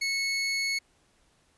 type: tone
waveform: 25% pulse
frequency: 2198 Hz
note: C#7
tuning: 15 cents flat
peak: -23 dBFS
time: 0.01-0.79 s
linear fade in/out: 10 ms
effects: pink hiss -66 dBFS RMS until 1.57 s + resampled to 24000 Hz

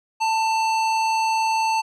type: tone with low-pass filter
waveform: square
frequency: 889 Hz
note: A5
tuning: 18 cents sharp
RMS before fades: -21 dBFS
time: 0.2-1.82 s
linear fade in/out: 20 ms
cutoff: 6400 Hz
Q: 0.78
effects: none

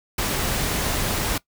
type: noise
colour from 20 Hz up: pink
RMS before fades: -24 dBFS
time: 0.18-1.38 s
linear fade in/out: 5 ms
effects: noise-tail reverb RT60 0.1 s tail -20 dB re dry

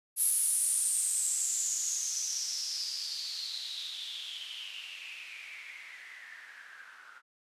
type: noise with low-pass filter sweep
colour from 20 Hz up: violet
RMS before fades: -35 dBFS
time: 0.16-7.22 s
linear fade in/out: 50 ms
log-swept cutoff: 11000 to 1400 Hz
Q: 7.9
effects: resampled to 32000 Hz

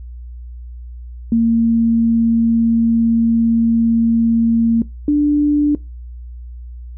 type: tone pair in turn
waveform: sine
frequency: 229.4 / 293.8 Hz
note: A#3 / D4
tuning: -28 / +1 cents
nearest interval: major third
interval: 429 cents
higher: second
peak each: -10 dBFS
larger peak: neither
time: 1.32-4.82 / 5.08-5.75 s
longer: first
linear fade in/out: 2 ms
effects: noise-tail reverb RT60 0.2 s tail -20 dB re dry + added 60 Hz sine -29 dBFS peak until 6.97 s

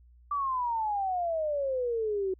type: exponential sweep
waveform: sine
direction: down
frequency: 1174.7 to 370 Hz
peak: -27 dBFS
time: 0.31-2.34 s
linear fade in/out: 5 ms
effects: added 60 Hz sine -54 dBFS peak until 2.39 s

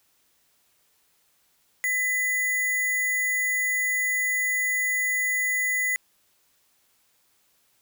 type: tone with sample-and-hold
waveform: sine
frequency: 2000 Hz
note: B6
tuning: 21 cents sharp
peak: -22 dBFS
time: 1.84-5.96 s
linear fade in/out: 0 ms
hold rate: 8820 Hz
effects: white hiss -66 dBFS RMS until 7.81 s

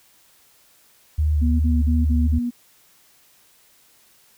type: tone with vibrato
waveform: sine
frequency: 75 Hz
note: D2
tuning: 37 cents sharp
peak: -16 dBFS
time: 1.18-2.39 s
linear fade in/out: 10 ms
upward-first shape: square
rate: 2.8 Hz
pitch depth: 28 cents each way
type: tone bursts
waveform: sine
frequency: 241.1 Hz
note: B3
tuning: 41 cents flat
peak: -21 dBFS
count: 5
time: 1.41-2.508 s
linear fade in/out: 20 ms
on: 190 ms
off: 37 ms
effects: white hiss -56 dBFS RMS until 4.37 s

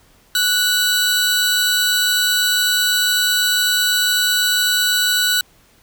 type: tone pair together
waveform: sawtooth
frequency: 1478 / 3946 Hz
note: F#6 / B7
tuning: -2 / -2 cents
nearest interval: octave + perfect fourth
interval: 1700 cents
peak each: -14 dBFS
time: 0.35-5.41 s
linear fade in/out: 2 ms
effects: pink hiss -53 dBFS RMS until 5.82 s

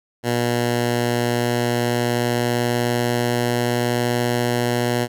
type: tone with pitch glide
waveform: 10% pulse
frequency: 120 to 120.97 Hz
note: B2 to B2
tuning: -49 to -35 cents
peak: -10 dBFS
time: 0.23-5.08 s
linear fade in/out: 50 ms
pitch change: +14 cents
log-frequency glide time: 1.35-4.16 s
effects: none

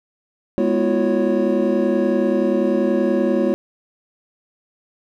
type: tone cluster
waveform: triangle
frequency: 208.5 / 247.6 / 332 / 362.4 / 553 Hz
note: G#3 / B3 / E4 / F#4 / C#5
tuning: +7 / +5 / +12 / -36 / -4 cents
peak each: -20 dBFS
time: 0.58-3.54 s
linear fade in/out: 0 ms
effects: none

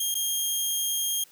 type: tone with dropouts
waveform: 10% pulse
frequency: 3229 Hz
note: G#7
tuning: 49 cents flat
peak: -17 dBFS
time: 0-1.24 s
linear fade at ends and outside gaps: 5 ms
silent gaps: 0.144-0.151 s
effects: white hiss -56 dBFS RMS until 1.31 s + high-pass 100 Hz 12 dB/octave

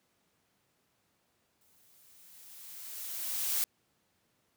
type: noise with exponential growth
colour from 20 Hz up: blue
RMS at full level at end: -29 dBFS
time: 1.61-3.64 s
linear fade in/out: 1 ms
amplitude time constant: 440 ms
effects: pink hiss -74 dBFS RMS until 4.56 s + high-pass 100 Hz 12 dB/octave

